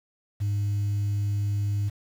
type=tone; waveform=sine; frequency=102 Hz; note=G#2; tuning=31 cents flat; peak=-21 dBFS; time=0.4-1.9 s; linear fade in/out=20 ms; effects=tanh soft clip ceiling -22 dBFS + 8-bit